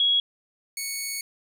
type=tone pair in turn; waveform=sine / 10% pulse; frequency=3325 / 2219 Hz; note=G#7 / C#7; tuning=+1 / +1 cents; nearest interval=perfect fifth; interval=700 cents; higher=first; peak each=-18 / -20 dBFS; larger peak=first; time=0-0.2 / 0.77-1.21 s; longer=second; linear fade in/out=2 ms; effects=none